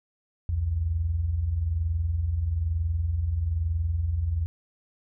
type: tone pair together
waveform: sine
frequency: 63 / 84.09 Hz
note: B1 / E2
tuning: +35 / +35 cents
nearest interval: perfect fourth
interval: 500 cents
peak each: -32 / -24 dBFS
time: 0.49-4.46 s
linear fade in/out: 0 ms
effects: none